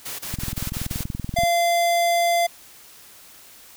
white noise bursts, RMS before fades -32 dBFS, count 6, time 0.05-1.04 s, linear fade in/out 10 ms, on 140 ms, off 30 ms
click train, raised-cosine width 5 ms, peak -16 dBFS, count 24, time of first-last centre 0.34-1.435 s, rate 21 Hz
square tone, 688 Hz, F5, 26 cents flat, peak -18 dBFS, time 1.36-2.47 s, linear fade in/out 10 ms
effects white hiss -47 dBFS RMS until 3.76 s

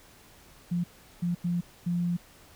sine tone bursts at uneven times, 174.2 Hz, F3, 4 cents flat, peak -25 dBFS, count 4, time 0.71-0.84 / 1.22-1.35 / 1.44-1.61 / 1.86-2.17 s, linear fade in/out 10 ms, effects pink hiss -55 dBFS RMS until 2.55 s

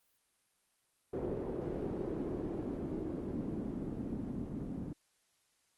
white noise with low-pass filter sweep, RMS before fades -39 dBFS, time 1.13-4.93 s, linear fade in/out 5 ms, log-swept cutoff 410 to 230 Hz, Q 2.3, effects white hiss -75 dBFS RMS until 5.77 s + Opus 32 kbps

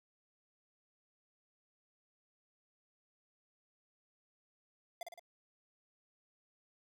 square tone with echo, 690 Hz, F5, 21 cents flat, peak -40 dBFS, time 5.01-5.03 s, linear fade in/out 2 ms, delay 55 ms, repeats 3, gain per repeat -4 dB, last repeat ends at 5.195 s, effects none

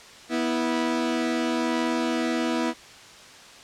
sawtooth tone pair together, 244.7 / 326.6 Hz, B3 / E4, -16 / -16 cents, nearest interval perfect fourth, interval 500 cents, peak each -22 dBFS, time 0.29-2.74 s, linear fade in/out 50 ms, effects white hiss -46 dBFS RMS until 3.63 s + low-pass 6000 Hz 12 dB/octave

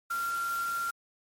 sine tone in noise, 1379 Hz, F6, 22 cents flat, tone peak -29 dBFS, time 0.1-0.91 s, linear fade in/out 10 ms, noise white, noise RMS -43 dBFS, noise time 0.1-0.91 s, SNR +11 dB, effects MP3 64 kbps

